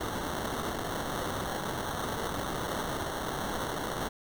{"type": "noise with sample-and-hold", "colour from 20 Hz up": "white", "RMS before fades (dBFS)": -34, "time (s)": [0, 4.09], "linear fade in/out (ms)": 10, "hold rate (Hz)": 2450, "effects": []}